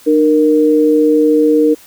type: tone pair together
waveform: sine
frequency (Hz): 302.6 / 466.5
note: D#4 / A#4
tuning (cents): -48 / +1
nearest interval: perfect fifth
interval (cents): 749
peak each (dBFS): -10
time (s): 0.06-1.75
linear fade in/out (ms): 20
effects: white hiss -42 dBFS RMS until 1.86 s